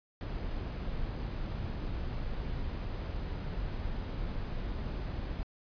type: noise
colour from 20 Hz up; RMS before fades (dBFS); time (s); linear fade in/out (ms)
brown; -36; 0.21-5.43; 0
effects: resampled to 11025 Hz